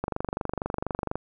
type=click train; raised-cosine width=1 ms; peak=-14 dBFS; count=28; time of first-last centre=0.04-1.156 s; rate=24.2 Hz; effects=none